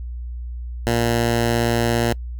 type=tone; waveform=10% pulse; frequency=117.4 Hz; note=A#2; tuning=13 cents sharp; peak=-9 dBFS; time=0.87-2.13 s; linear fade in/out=0 ms; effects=noise-tail reverb RT60 0.1 s tail -25 dB re dry + added 60 Hz sine -27 dBFS peak until 2.39 s